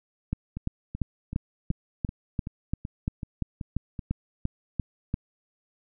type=two click trains; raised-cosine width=5 ms; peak=-21 / -14 dBFS; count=10 / 15; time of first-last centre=0.57-3.992 / 0.33-5.141 s; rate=2.63 / 2.91 Hz; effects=none